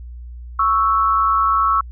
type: tone pair together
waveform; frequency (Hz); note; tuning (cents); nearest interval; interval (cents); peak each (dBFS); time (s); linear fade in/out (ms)
sine; 1108.7 / 1318.5; C#6 / E6; 0 / 0; minor third; 300; -16; 0.59-1.81; 5
effects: added 60 Hz sine -31 dBFS peak until 1.91 s